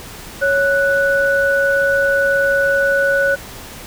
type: tone pair together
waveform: sine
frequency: 554.4 / 1480.1 Hz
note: C#5 / F#6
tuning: 0 / 0 cents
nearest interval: octave + perfect fourth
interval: 1700 cents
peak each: -15 dBFS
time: 0.41-3.36 s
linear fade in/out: 20 ms
effects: pink hiss -34 dBFS RMS until 3.86 s